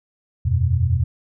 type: chord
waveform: sine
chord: E suspended second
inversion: none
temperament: just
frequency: 82.41 / 92.71 / 123.61 Hz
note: E2 / F#2 / B2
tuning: 0 / +4 / +2 cents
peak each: -20 dBFS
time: 0.45-1.04 s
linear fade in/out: 10 ms
effects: none